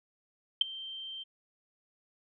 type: tone with ADSR envelope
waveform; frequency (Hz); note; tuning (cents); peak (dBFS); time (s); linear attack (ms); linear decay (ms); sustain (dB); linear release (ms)
sine; 3136; G7; 0; -17; 0.61-1.24; 4; 11; -22; 18
effects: none